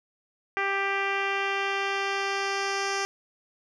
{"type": "tone with low-pass filter sweep", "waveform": "10% pulse", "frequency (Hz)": 394, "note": "G4", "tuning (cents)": 9, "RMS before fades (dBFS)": -28, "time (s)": [0.57, 3.05], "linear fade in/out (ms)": 0, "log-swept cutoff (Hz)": [2200, 5700], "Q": 1.9, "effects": []}